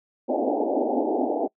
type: band-pass noise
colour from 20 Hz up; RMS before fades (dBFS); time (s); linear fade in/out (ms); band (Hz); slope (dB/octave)
pink; -24; 0.28-1.48; 20; 240 to 840; 96
effects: noise-tail reverb RT60 0.1 s tail -25 dB re dry